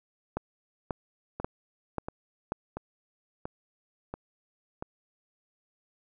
two click trains, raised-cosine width 1 ms, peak -21 / -16 dBFS, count 6 / 5, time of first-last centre 1.4-4.825 / 0.37-2.521 s, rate 1.46 / 1.86 Hz, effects none

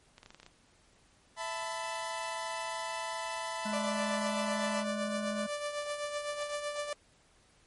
clicks, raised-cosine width 0.2 ms, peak -33 dBFS, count 8, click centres 0.181 / 0.231 / 0.261 / 0.305 / 0.346 / 0.4 / 0.431 / 0.464 s
sawtooth chord, E suspended fourth, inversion none, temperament equal with one note detuned, 659.3 / 880 / 1002.7 Hz, E5 / A5 / B5, 0 / 0 / +26 cents, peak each -37 / -36 / -35 dBFS, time 1.36-4.85 s, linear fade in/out 50 ms
harmonic tone, 210.9 Hz, G#3, 27 cents sharp, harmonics 1 / 3 / 5 / 7, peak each -35 / -42 / -50 / -47 dBFS, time 3.65-5.47 s, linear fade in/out 10 ms
sawtooth tone with tremolo, 587.3 Hz, D5, in tune, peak -28 dBFS, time 3.73-6.93 s, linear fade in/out 2 ms, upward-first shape triangle, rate 7.9 Hz, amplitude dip 60%
effects pink hiss -65 dBFS RMS until 7.66 s + MP3 48 kbps

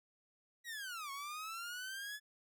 sawtooth linear two-way sweep, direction down then up, 1943 to 1090 to 1721 Hz, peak -39 dBFS, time 0.64-2.2 s, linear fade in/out 50 ms, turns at 1.11 s, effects none

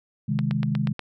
sine chord, Ab major, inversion first, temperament equal, 130.81 / 155.56 / 207.7 Hz, C3 / Eb3 / Ab3, 0 / 0 / 0 cents, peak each -26 dBFS, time 0.28-0.93 s, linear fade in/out 10 ms
click train, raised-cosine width 0.3 ms, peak -16 dBFS, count 6, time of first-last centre 0.39-0.993 s, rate 8.29 Hz
effects none

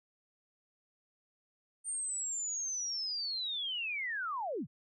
sine linear sweep, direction down, 8890 to 93.6 Hz, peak -34 dBFS, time 1.84-4.67 s, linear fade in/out 50 ms, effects none

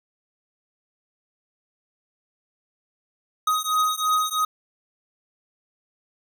square beating tone pair, 1253 / 1256 Hz, D#6 / D#6, +12 / +16 cents, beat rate 3 Hz, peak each -24 dBFS, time 3.47-4.45 s, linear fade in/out 5 ms, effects none

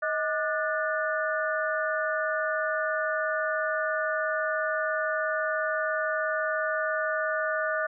sine tone cluster, 629 / 1197 / 1466 / 1765 Hz, D#5 / D6 / F#6 / A6, +19 / +33 / -16 / +5 cents, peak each -29 / -33 / -30 / -34 dBFS, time 0.02-7.87 s, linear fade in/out 10 ms, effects none

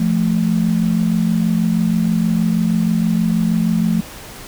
sine tone pair together, 173.1 / 219.4 Hz, F3 / A3, -15 / -5 cents, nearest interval major third, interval 410 cents, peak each -16 dBFS, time 0-4.01 s, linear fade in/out 5 ms, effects pink hiss -35 dBFS RMS until 4.47 s

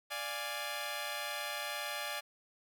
10% pulse chord, D diminished, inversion none, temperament equal, 587.3 / 698.5 / 830.6 Hz, D5 / F5 / Ab5, 0 / 0 / 0 cents, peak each -32 / -36 / -33 dBFS, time 0.1-2.21 s, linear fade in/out 20 ms, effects none

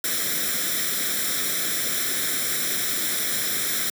white noise with comb filter, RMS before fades -25 dBFS, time 0.04-3.9 s, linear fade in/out 2 ms, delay 0.54 ms, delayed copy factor +0.75, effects high-pass 150 Hz 12 dB/octave

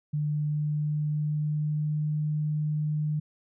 sine tone with pitch glide, 149.4 to 151.57 Hz, D3 to D#3, +30 to -45 cents, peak -25 dBFS, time 0.13-3.2 s, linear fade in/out 10 ms, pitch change +25 cents, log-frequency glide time 0.27-2.1 s, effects none

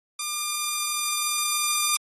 5% pulse tone with level ramp, 1199 Hz, D6, 36 cents sharp, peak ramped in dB -15 to -10 dBFS, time 0.19-1.97 s, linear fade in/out 5 ms, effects AAC 32 kbps

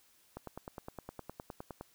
click train, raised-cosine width 1 ms, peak -28 dBFS, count 15, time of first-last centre 0.37-1.81 s, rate 9.72 Hz, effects white hiss -67 dBFS RMS until 1.94 s

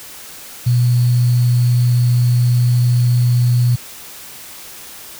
sine tone with sample-and-hold, 122.1 Hz, B2, 19 cents flat, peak -10 dBFS, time 0.66-3.76 s, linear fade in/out 10 ms, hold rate 4410 Hz, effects white hiss -35 dBFS RMS until 5.19 s

